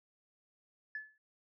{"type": "tone with exponential decay", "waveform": "sine", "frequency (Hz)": 1727, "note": "A6", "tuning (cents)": -33, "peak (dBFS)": -35, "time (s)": [0.95, 1.18], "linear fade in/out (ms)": 2, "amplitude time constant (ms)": 49, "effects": ["tanh soft clip ceiling -31 dBFS"]}